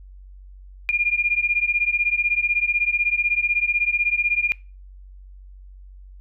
sine beating tone pair, 2408 / 2424 Hz, D7 / D#7, +43 / -46 cents, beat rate 16 Hz, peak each -21 dBFS, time 0.89-4.52 s, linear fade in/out 0 ms, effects noise-tail reverb RT60 0.3 s tail -22 dB re dry + added 47 Hz sine -40 dBFS peak until 6.2 s

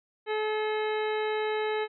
harmonic tone with a mistuned harmonic, 429.4 Hz, A4, 42 cents flat, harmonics 1 / 2 / 3 / 4 / 5 / 6 / 7 / 9, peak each -28 / -34 / -41 / -39 / -39 / -45 / -45 / -45 dBFS, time 0.26-1.88 s, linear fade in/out 50 ms, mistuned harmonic 7, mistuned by +44 cents, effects none

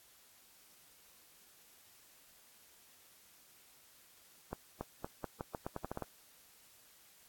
accelerating click train, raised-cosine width 1 ms, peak -24 dBFS, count 12, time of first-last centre 4.53-6.023 s, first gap 280 ms, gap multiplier 0.84, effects white hiss -63 dBFS RMS until 7.28 s + AAC 64 kbps

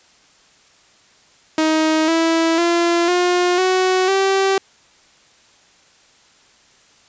sawtooth tone with pitch steps, 314.8 / 328.2 / 342.1 / 356.6 / 371.8 / 387.6 Hz, D#4 / E4 / F4 / F4 / F#4 / G4, +20 / -8 / -36 / +36 / +8 / -20 cents, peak -10 dBFS, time 1.58-4.58 s, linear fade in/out 2 ms, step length 500 ms, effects white hiss -52 dBFS RMS until 7.08 s + resampled to 16000 Hz

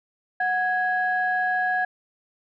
sine tone pair together, 735.5 / 1661.2 Hz, F#5 / G#6, -11 / 0 cents, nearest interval octave + major second, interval 1411 cents, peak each -23 dBFS, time 0.4-1.85 s, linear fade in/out 5 ms, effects tanh soft clip ceiling -13 dBFS

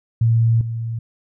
sine tone with level steps, 114.7 Hz, A#2, 28 cents flat, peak -12 / -22 dBFS, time 0.21-0.99 s, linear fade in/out 5 ms, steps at 0.61 s, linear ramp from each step 2 ms, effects none

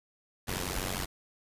pink noise with amplitude modulation, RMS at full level -30 dBFS, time 0.47-1.06 s, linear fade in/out 20 ms, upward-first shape sine, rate 92.6 Hz, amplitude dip 90%, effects resampled to 32000 Hz

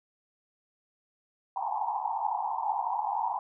white band-pass noise, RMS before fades -31 dBFS, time 1.56-3.39 s, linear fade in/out 2 ms, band 760 to 980 Hz, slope 96 dB/octave, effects none

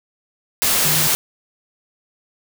sine tone in noise, 154.1 Hz, D#3, 16 cents flat, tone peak -24 dBFS, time 0.85-1.07 s, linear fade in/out 0 ms, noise white, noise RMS -17 dBFS, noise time 0.62-1.15 s, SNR -10 dB, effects none

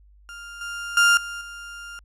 35% pulse tone with level steps, 1400 Hz, F6, 4 cents sharp, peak -35 / -28 / -12 / -29 / -34 dBFS, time 0.29-1.99 s, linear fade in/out 0 ms, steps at 0.61 / 0.97 / 1.17 / 1.41 s, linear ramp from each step 2 ms, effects added 50 Hz sine -50 dBFS peak until 2.04 s + low-pass 10000 Hz 12 dB/octave

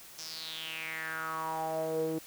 sawtooth tone with band-pass filter sweep, 160 Hz, D#3, 49 cents sharp, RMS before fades -36 dBFS, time 0.18-2.19 s, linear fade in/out 10 ms, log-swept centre 5800 to 370 Hz, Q 5.9, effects white hiss -51 dBFS RMS until 2.26 s

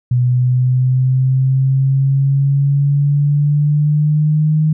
sine exponential sweep, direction up, 123.47 to 155.7 Hz, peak -10 dBFS, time 0.11-4.73 s, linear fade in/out 5 ms, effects none

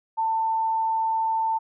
sine tone, 893 Hz, A5, 25 cents sharp, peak -21 dBFS, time 0.17-1.59 s, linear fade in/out 20 ms, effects none

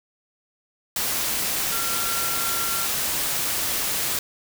sine tone in noise, 1371 Hz, F6, 32 cents flat, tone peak -31 dBFS, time 1.72-2.86 s, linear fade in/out 2 ms, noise white, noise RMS -25 dBFS, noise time 0.96-4.19 s, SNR -9 dB, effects none

